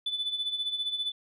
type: tone with tremolo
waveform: sine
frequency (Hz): 3490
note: A7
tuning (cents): -15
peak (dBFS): -25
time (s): 0.06-1.12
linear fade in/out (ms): 5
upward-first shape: sine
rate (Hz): 15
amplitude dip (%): 70
effects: tanh soft clip ceiling -24 dBFS

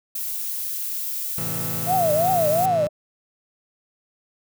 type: noise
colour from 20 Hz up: violet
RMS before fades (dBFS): -28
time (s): 0.15-2.66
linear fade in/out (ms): 5
type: chord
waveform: sawtooth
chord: A minor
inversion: none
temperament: just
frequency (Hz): 110 / 132 / 165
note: A2 / C3 / E3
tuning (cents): 0 / +16 / +2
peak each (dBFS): -30 / -32 / -27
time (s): 1.38-2.87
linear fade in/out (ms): 0
type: tone with vibrato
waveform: sine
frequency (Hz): 673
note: E5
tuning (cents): +36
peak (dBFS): -17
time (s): 1.86-2.89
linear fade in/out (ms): 50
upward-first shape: triangle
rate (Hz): 2.8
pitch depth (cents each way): 240
effects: none

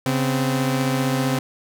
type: tone pair together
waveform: sawtooth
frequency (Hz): 136.4 / 257.5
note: C#3 / C4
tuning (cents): -28 / -28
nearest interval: major seventh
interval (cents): 1100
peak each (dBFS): -18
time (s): 0.06-1.39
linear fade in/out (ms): 2
effects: none

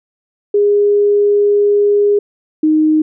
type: tone pair in turn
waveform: sine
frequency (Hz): 410 / 310.1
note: G#4 / D#4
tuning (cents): -22 / -6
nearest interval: perfect fourth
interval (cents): 484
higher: first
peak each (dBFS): -8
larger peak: neither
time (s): 0.54-2.19 / 2.63-3.02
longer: first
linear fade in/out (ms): 5
effects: none

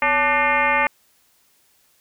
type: tone with frequency modulation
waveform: sine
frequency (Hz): 1494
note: F#6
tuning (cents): +16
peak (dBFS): -15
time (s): 0.02-0.87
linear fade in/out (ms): 2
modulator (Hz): 310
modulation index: 2.9
effects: white hiss -60 dBFS RMS until 2 s

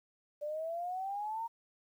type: exponential sweep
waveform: sine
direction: up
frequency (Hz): 584 to 932.3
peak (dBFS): -35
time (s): 0.41-1.48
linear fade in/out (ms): 20
effects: 11-bit

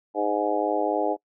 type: harmonic tone with a mistuned harmonic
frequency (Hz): 103.83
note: G#2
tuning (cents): 0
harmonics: 3 / 4 / 5 / 6 / 7 / 8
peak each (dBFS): -29 / -29 / -29 / -29 / -29 / -29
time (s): 0.14-1.17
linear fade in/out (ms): 50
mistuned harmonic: 8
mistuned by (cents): +18
effects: noise-tail reverb RT60 0.1 s tail -24 dB re dry

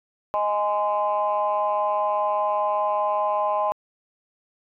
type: chord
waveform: sine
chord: Ab major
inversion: second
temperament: equal with one note detuned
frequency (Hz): 622.3 / 830.6 / 1033.9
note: Eb5 / Ab5 / C6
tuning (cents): 0 / 0 / -21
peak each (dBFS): -24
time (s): 0.34-3.72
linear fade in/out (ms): 0
effects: tanh soft clip ceiling -13 dBFS

